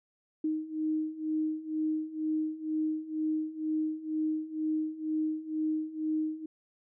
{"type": "beating tone pair", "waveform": "sine", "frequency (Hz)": [310.4, 312.5], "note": ["D#4", "D#4"], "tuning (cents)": [-4, 8], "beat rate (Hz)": 2.1, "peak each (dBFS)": [-34, -31], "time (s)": [0.44, 6.46], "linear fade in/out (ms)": 5, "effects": []}